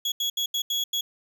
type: tone bursts at uneven times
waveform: 35% pulse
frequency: 3347 Hz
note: G#7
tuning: 13 cents sharp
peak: -22 dBFS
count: 6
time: 0.05-0.12 / 0.2-0.3 / 0.37-0.46 / 0.54-0.62 / 0.7-0.84 / 0.93-1.01 s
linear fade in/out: 5 ms
effects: none